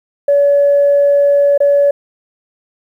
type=tone with dropouts; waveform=sine; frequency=569 Hz; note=C#5; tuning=45 cents sharp; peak=-6 dBFS; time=0.28-1.91 s; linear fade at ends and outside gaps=5 ms; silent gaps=1.578-1.603 s; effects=tanh soft clip ceiling -3 dBFS + 8-bit